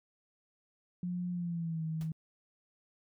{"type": "tone with pitch glide", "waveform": "sine", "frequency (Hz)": [178, 159.5], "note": ["F3", "D#3"], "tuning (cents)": [33, 43], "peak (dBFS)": -33, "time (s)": [1.03, 2.12], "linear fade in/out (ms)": 2, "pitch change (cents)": -190, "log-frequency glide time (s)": [1.31, 1.84]}
{"type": "noise with exponential decay", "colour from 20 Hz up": "pink", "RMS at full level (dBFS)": -49, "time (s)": [2.01, 2.13], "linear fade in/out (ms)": 0, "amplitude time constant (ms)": 26}
{"effects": []}